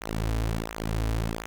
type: tone with flanger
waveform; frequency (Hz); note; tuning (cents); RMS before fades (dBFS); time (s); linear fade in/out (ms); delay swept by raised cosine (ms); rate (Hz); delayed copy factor
sawtooth; 55; A1; 0; -29; 0.01-1.46; 0; 0.2 to 5.6; 1.4; -0.9
effects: none